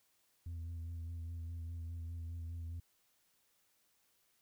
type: tone with vibrato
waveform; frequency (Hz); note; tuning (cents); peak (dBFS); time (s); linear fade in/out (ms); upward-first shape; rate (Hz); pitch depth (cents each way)
sine; 83.7; E2; +27; -38; 0.46-2.8; 5; sine; 4.9; 28
effects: tanh soft clip ceiling -40 dBFS + white hiss -75 dBFS RMS until 4.41 s